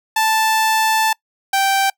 sawtooth tone pair in turn, 880 / 781.1 Hz, A5 / G5, 0 / -6 cents, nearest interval major second, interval 206 cents, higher first, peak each -10 dBFS, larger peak neither, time 0.16-1.13 / 1.53-1.9 s, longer first, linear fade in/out 5 ms, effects noise-tail reverb RT60 0.1 s tail -24 dB re dry

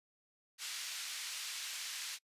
white band-pass noise, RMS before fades -43 dBFS, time 0.58-2.19 s, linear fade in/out 50 ms, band 1900 to 6200 Hz, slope 12 dB/octave, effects noise-tail reverb RT60 0.1 s tail -26 dB re dry + resampled to 32000 Hz

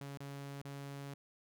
sawtooth tone with dropouts, 140.1 Hz, C#3, 19 cents sharp, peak -40 dBFS, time 0.01-1.14 s, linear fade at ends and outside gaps 2 ms, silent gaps 0.174-0.204 / 0.617-0.65 s, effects none

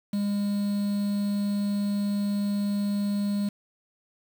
triangle tone with quantisation, 203.1 Hz, G#3, 38 cents flat, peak -22 dBFS, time 0.13-3.49 s, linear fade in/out 5 ms, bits 7, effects none

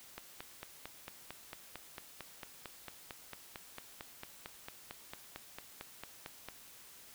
click train, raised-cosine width 0.3 ms, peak -27 dBFS, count 29, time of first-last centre 0.18-6.486 s, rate 4.44 Hz, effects white hiss -56 dBFS RMS until 7.14 s

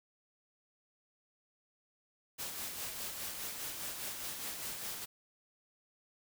white noise with tremolo, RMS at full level -40 dBFS, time 2.38-5.06 s, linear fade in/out 20 ms, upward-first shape sine, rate 4.9 Hz, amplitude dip 40%, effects none

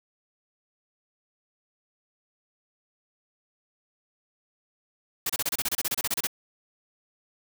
white noise bursts, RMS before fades -27 dBFS, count 16, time 5.26-6.271 s, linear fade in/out 5 ms, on 36 ms, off 29 ms, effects none

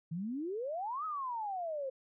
sine exponential two-way sweep, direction up then down, 154.9 to 1295 to 516 Hz, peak -35 dBFS, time 0.11-1.9 s, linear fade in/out 10 ms, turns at 1.05 s, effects none

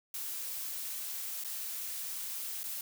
blue noise with dropouts, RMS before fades -39 dBFS, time 0.14-2.81 s, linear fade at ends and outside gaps 2 ms, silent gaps 1.438-1.446 / 2.633-2.639 s, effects none

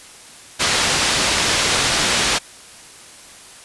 white low-pass noise, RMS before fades -18 dBFS, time 0.59-2.39 s, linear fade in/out 20 ms, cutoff 5600 Hz, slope 12 dB/octave, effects white hiss -41 dBFS RMS until 3.64 s + resampled to 24000 Hz

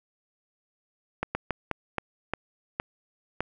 slowing click train, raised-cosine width 0.5 ms, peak -12 dBFS, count 8, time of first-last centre 1.23-3.406 s, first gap 120 ms, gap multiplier 1.31, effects none

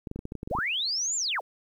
clicks, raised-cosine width 3 ms, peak -22 dBFS, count 12, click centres 0.072 / 0.114 / 0.16 / 0.191 / 0.254 / 0.321 / 0.353 / 0.431 / 0.475 / 0.512 / 0.551 / 0.587 s
sine linear two-way sweep, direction up then down, 341 to 7390 to 341 Hz, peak -26 dBFS, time 0.5-1.41 s, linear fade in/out 20 ms, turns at 1.16 s
effects 10-bit

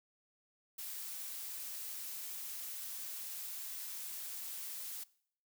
blue noise, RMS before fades -44 dBFS, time 0.78-5.04 s, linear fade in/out 10 ms, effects noise-tail reverb RT60 0.6 s tail -21 dB re dry

